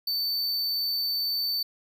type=tone; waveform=square; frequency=4541 Hz; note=C#8; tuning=41 cents sharp; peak=-26 dBFS; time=0.07-1.63 s; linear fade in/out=5 ms; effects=none